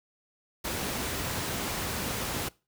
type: noise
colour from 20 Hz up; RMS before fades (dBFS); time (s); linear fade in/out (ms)
pink; -32; 0.64-2.49; 10
effects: noise-tail reverb RT60 0.3 s tail -22 dB re dry + high-pass 60 Hz 12 dB/octave